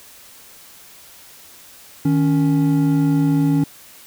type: tone pair together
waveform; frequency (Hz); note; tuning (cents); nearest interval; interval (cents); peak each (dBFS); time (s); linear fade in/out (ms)
triangle; 155.5 / 279.7; D#3 / C#4; -1 / +16; minor seventh; 1017; -15 / -14; 2.05-3.64; 5
effects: white hiss -44 dBFS RMS until 4.06 s